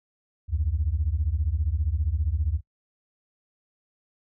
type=beating tone pair; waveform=sine; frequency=69.3 / 84.3 Hz; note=C#2 / E2; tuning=0 / +39 cents; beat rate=15 Hz; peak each=-25 / -25 dBFS; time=0.48-2.61 s; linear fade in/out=50 ms; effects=noise-tail reverb RT60 0.1 s tail -21 dB re dry + tanh soft clip ceiling -15 dBFS